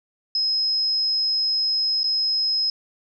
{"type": "tone with dropouts", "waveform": "sine", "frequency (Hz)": 5120, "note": "D#8", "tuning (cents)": 49, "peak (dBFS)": -19, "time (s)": [0.35, 2.7], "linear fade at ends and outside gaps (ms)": 2, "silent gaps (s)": [2.033, 2.041], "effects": []}